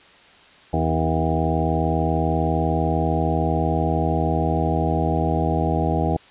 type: harmonic tone with a mistuned harmonic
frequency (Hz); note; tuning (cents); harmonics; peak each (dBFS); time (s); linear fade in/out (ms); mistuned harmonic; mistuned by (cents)
80.1; E2; -49; 1 / 2 / 3 / 4 / 5 / 6 / 8 / 9 / 10; -24 / -24 / -29 / -27 / -30 / -29 / -29 / -28 / -28; 0.73-6.17; 5; 3; +51
effects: white hiss -49 dBFS RMS until 6.3 s + resampled to 8000 Hz